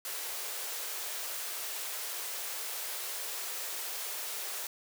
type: high-pass noise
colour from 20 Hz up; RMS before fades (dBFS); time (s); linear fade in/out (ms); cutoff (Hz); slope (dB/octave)
white; -38; 0.05-4.67; 2; 370; 48
effects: none